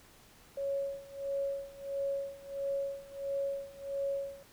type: tone with tremolo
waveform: sine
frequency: 554.4 Hz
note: C#5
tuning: in tune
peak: -30 dBFS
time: 0.57-4.43 s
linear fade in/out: 5 ms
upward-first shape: sine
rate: 1.5 Hz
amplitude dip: 90%
effects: pink hiss -59 dBFS RMS until 4.52 s